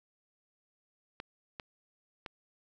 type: clicks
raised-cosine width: 0.3 ms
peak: -24 dBFS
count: 3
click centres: 1.201 / 1.598 / 2.262 s
effects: none